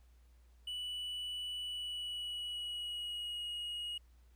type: tone with pitch glide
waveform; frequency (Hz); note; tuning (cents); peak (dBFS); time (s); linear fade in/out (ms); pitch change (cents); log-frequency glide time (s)
triangle; 2960 to 2887; F#7 to F#7; 0 to -43; -37; 0.67-3.98; 5; -43; 1.61-3.47
effects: added 60 Hz sine -60 dBFS peak until 4.35 s + pink hiss -75 dBFS RMS until 4.35 s